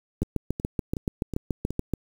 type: two click trains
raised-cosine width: 3 ms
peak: -12 / -18 dBFS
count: 13 / 5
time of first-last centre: 0.22-1.937 / 0.23-1.706 s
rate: 6.99 / 2.71 Hz
effects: 7-bit